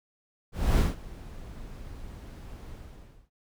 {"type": "noise with ADSR envelope", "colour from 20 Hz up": "brown", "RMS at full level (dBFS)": -20, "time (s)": [0.52, 3.3], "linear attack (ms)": 260, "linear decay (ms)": 170, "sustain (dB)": -22, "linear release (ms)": 580, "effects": []}